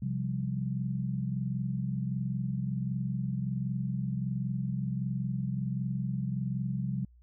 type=chord; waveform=sine; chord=C suspended fourth; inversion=none; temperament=equal; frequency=130.81 / 174.61 / 196 Hz; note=C3 / F3 / G3; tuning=0 / 0 / 0 cents; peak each=-32 / -36 / -35 dBFS; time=0.02-7.05 s; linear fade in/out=5 ms; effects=added 60 Hz sine -55 dBFS peak until 7.22 s